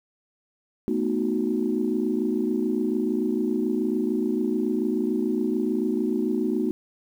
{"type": "chord", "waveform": "sine", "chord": "B dominant seventh", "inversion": "third", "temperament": "equal", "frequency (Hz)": [220, 246.9, 311.1, 370], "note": ["A3", "B3", "D#4", "F#4"], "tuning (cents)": [0, 0, 0, 0], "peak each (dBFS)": -27, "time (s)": [0.88, 6.71], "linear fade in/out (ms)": 0, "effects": ["tanh soft clip ceiling -12 dBFS", "9-bit"]}